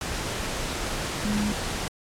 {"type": "tone in noise", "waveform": "sine", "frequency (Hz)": 208.6, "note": "G#3", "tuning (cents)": 8, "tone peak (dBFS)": -24, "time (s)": [1.25, 1.52], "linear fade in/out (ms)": 2, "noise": "pink", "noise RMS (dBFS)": -30, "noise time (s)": [0.01, 1.88], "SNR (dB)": 3, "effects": ["low-pass 9000 Hz 12 dB/octave", "AAC 64 kbps"]}